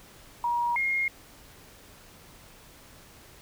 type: tone pair in turn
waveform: sine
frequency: 953 / 2139 Hz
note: A#5 / C7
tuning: +38 / +38 cents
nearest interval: octave + major second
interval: 1400 cents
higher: second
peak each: -24 dBFS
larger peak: neither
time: 0.44-0.76 / 0.76-1.08 s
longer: neither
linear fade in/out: 2 ms
effects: pink hiss -52 dBFS RMS until 3.41 s